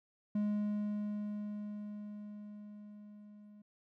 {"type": "tone with level ramp", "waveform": "triangle", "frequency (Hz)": 208.3, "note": "G#3", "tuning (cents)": 5, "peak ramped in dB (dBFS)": [-28, -52], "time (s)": [0.35, 3.62], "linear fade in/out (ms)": 5, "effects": []}